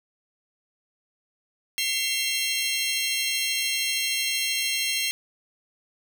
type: tone cluster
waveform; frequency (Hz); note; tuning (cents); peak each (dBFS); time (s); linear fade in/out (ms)
sawtooth; 2054 / 2184 / 2729 / 3208 / 4121; C7 / C#7 / F7 / G7 / C8; -33 / -26 / -41 / +39 / -27; -30 / -30 / -26 / -26 / -28; 1.78-5.11; 0
effects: none